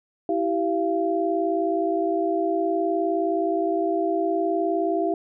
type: tone cluster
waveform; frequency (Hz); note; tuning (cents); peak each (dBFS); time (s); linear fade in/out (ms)
sine; 327.4 / 386.8 / 685; E4 / G4 / F5; -12 / -23 / -34; -25; 0.29-5.14; 2
effects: none